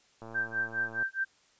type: click train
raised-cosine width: 1 ms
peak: -31 dBFS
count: 92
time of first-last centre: 0.22-1.025 s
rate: 113 Hz
type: tone with tremolo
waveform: sine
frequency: 1568 Hz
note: G6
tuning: in tune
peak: -26 dBFS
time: 0.34-1.25 s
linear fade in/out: 20 ms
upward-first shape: sine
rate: 4.8 Hz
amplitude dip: 100%
effects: white hiss -65 dBFS RMS until 1.59 s + resampled to 16000 Hz